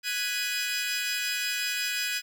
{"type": "chord", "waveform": "20% pulse", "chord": "G# minor seventh", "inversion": "third", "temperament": "equal", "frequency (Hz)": [1480, 1661.2, 1975.5, 2489], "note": ["F#6", "G#6", "B6", "D#7"], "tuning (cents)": [0, 0, 0, 0], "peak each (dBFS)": [-30, -29, -32, -26], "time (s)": [0.03, 2.22], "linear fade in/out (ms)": 50, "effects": []}